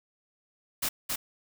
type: noise with echo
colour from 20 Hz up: white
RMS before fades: -29 dBFS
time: 0.82-0.89 s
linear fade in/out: 10 ms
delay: 270 ms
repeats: 1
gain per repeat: -2 dB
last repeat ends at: 1.16 s
effects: none